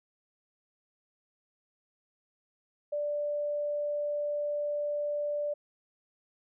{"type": "tone", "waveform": "sine", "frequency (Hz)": 587.3, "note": "D5", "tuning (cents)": 0, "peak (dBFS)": -29, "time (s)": [2.92, 5.54], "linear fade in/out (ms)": 10, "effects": []}